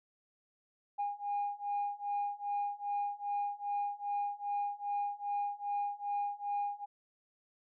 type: beating tone pair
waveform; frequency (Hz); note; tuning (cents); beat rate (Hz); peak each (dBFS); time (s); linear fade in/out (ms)
sine; 814 / 816.5; G#5 / G#5; -35 / -30; 2.5; -36 / -35; 0.98-6.86; 20
effects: tanh soft clip ceiling -28 dBFS